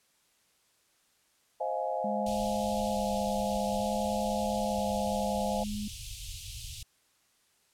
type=chord; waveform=sine; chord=F minor seventh; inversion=second; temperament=just; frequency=523.8 / 628.6 / 698.5 / 838.1 Hz; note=C5 / Eb5 / F5 / Ab5; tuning=+2 / +18 / 0 / +16 cents; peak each=-35 dBFS; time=1.6-5.64 s; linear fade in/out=10 ms
type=tone with vibrato; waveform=sine; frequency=206 Hz; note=G#3; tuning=14 cents flat; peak=-33 dBFS; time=2.04-5.88 s; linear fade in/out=5 ms; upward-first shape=square; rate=0.56 Hz; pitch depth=18 cents each way
type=band-stop noise; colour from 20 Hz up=pink; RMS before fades=-41 dBFS; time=2.26-6.83 s; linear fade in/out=5 ms; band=120 to 2700 Hz; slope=48 dB/octave
effects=white hiss -69 dBFS RMS until 7.73 s + low-pass 11000 Hz 12 dB/octave